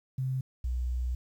sine tone pair in turn, 130.81 / 61.73 Hz, C3 / B1, 0 / 0 cents, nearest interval octave + minor second, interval 1300 cents, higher first, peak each -28 / -28 dBFS, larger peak neither, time 0.18-0.41 / 0.64-1.15 s, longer second, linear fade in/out 5 ms, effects 10-bit

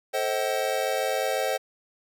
square chord, A diminished seventh, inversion none, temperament just, 440 / 528 / 633.6 / 760.3 Hz, A4 / C5 / Eb5 / Gb5, 0 / +16 / +31 / +47 cents, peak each -33 / -29 / -31 / -31 dBFS, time 0.13-1.58 s, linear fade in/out 20 ms, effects none

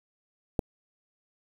click, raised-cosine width 2 ms, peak -11 dBFS, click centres 0.592 s, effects 7-bit

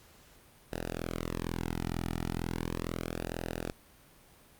sawtooth tone with flanger, 42.14 Hz, E1, 39 cents sharp, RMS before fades -36 dBFS, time 0.72-3.72 s, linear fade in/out 0 ms, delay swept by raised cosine 0.9 to 1.9 ms, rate 0.37 Hz, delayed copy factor -0.9, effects pink hiss -59 dBFS RMS until 4.59 s + Opus 48 kbps

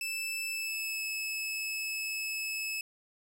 sawtooth tone with pitch glide, 2637 to 2598 Hz, E7 to E7, 0 to -26 cents, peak -30 dBFS, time 0.01-2.81 s, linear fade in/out 2 ms, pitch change -26 cents, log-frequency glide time 0.48-1.03 s, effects none

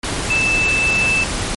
sine tone in noise, 2637 Hz, E7, in tune, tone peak -14 dBFS, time 0.3-1.24 s, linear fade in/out 5 ms, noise pink, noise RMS -22 dBFS, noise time 0.03-1.55 s, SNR +5 dB, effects MP3 48 kbps

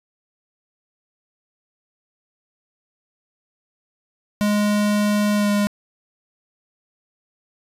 square tone with pitch glide, 207.7 to 205.1 Hz, G#3 to G#3, 0 to -21 cents, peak -17 dBFS, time 4.41-5.67 s, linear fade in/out 0 ms, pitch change -21 cents, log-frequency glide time 5.35-5.5 s, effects resampled to 32000 Hz + 8-bit

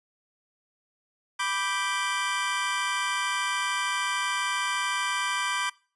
25% pulse chord, G major, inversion first, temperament equal, 987.8 / 1174.7 / 1568 Hz, B5 / D6 / G6, 0 / 0 / 0 cents, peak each -27 dBFS, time 1.39-5.7 s, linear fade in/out 10 ms, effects noise-tail reverb RT60 0.4 s tail -23 dB re dry + resampled to 24000 Hz

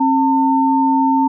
sine tone pair together, 268.6 / 901 Hz, C4 / A5, +46 / +41 cents, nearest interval octave + major sixth, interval 2095 cents, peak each -14 dBFS, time 0-1.28 s, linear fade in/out 10 ms, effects none

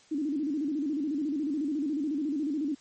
sine tone with vibrato, 293.7 Hz, D4, in tune, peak -27 dBFS, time 0.11-2.75 s, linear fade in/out 10 ms, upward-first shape square, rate 14 Hz, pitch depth 110 cents each way, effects white hiss -59 dBFS RMS until 2.8 s + MP3 32 kbps

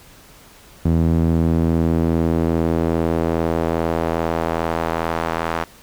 sawtooth tone with band-pass filter sweep, 82.41 Hz, E2, in tune, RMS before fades -19 dBFS, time 0.85-5.64 s, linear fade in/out 5 ms, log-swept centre 180 to 1100 Hz, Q 1, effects pink hiss -46 dBFS RMS until 5.82 s

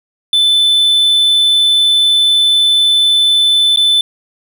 triangle tone with dropouts, 3516 Hz, A7, 2 cents flat, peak -6 dBFS, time 0.33-4.01 s, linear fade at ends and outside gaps 2 ms, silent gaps 3.761-3.772 s, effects none

